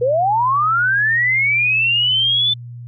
sine linear sweep, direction up, 465.3 to 3536 Hz, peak -13 dBFS, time 0.01-2.54 s, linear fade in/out 10 ms, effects added 120 Hz sine -30 dBFS peak until 2.87 s

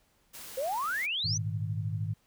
white noise, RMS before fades -45 dBFS, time 0.33-1.07 s, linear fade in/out 20 ms
sine exponential sweep, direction up, 501 to 6280 Hz, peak -29 dBFS, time 0.57-1.38 s, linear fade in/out 10 ms
sine chord, Ab suspended second, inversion none, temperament equal, 103.83 / 116.54 / 155.56 Hz, Ab2 / Bb2 / Eb3, 0 / 0 / 0 cents, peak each -32 / -37 / -36 dBFS, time 1.24-2.14 s, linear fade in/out 10 ms
effects pink hiss -69 dBFS RMS until 2.26 s

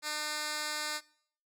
10% pulse tone with band-pass filter, 301.9 Hz, D4, 48 cents sharp, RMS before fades -36 dBFS, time 0.02-1.01 s, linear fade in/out 50 ms, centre 5400 Hz, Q 0.67, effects noise-tail reverb RT60 0.6 s tail -22 dB re dry

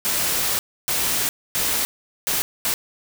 white noise bursts at uneven times, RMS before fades -22 dBFS, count 5, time 0.05-0.59 / 0.88-1.29 / 1.55-1.85 / 2.27-2.42 / 2.65-2.74 s, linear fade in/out 0 ms, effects none

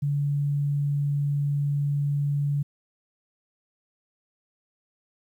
sine tone, 143.4 Hz, D3, 41 cents flat, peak -22 dBFS, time 0.02-2.63 s, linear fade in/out 10 ms, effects 10-bit

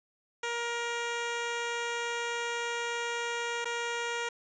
10% pulse tone with dropouts, 471.7 Hz, A#4, 20 cents sharp, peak -23 dBFS, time 0.43-4.29 s, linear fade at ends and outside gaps 5 ms, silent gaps 3.646-3.654 s, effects resampled to 16000 Hz + 9-bit

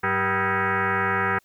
sine tone with frequency modulation, 190 Hz, F#3, 46 cents sharp, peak -20 dBFS, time 0.03-1.39 s, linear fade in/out 10 ms, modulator 290 Hz, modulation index 6.3, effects white hiss -64 dBFS RMS until 1.44 s

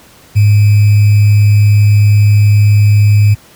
sine tone with sample-and-hold, 103.83 Hz, G#2, in tune, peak -3 dBFS, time 0.35-3.35 s, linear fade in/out 20 ms, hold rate 2450 Hz, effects pink hiss -41 dBFS RMS until 3.55 s + high-pass 60 Hz 12 dB/octave

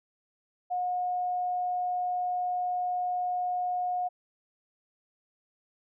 sine tone, 722 Hz, F#5, 43 cents flat, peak -27 dBFS, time 0.7-4.09 s, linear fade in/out 20 ms, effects none

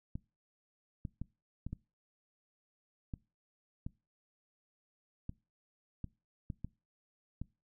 clicks, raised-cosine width 5 ms, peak -27 dBFS, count 12, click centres 0.155 / 1.052 / 1.216 / 1.666 / 1.73 / 3.138 / 3.865 / 5.294 / 6.043 / 6.502 / 6.646 / 7.416 s, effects noise-tail reverb RT60 0.3 s tail -23 dB re dry

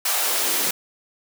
white noise with high-pass filter sweep, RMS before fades -22 dBFS, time 0.05-0.71 s, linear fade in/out 5 ms, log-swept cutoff 870 to 200 Hz, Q 1.6, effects none

